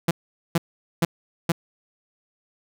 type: tone bursts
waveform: sawtooth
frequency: 168.4 Hz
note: E3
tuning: 37 cents sharp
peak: -13 dBFS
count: 4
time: 0.08-1.52 s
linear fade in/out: 5 ms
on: 30 ms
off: 440 ms
effects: none